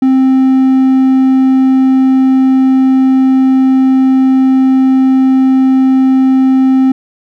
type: tone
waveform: triangle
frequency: 262.9 Hz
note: C4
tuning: 8 cents sharp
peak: -3 dBFS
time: 0.02-6.92 s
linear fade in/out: 5 ms
effects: none